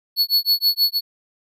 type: tone with tremolo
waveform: square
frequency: 4404 Hz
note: C#8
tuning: 12 cents flat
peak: -13 dBFS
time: 0.16-1.01 s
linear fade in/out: 50 ms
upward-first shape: sine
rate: 6.3 Hz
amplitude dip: 100%
effects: none